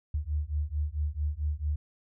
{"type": "beating tone pair", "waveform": "sine", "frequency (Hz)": [72.6, 77.1], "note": ["D2", "D#2"], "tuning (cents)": [-19, -15], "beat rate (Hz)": 4.5, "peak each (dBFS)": -31, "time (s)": [0.14, 1.76], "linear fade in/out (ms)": 5, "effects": []}